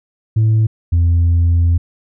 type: tone pair in turn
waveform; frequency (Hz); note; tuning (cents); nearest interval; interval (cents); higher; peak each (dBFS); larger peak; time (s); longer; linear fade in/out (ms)
sine; 110 / 85.09; A2 / F2; 0 / -45; major third; 445; first; -7; neither; 0.36-0.67 / 0.92-1.78; second; 10
effects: tanh soft clip ceiling -8 dBFS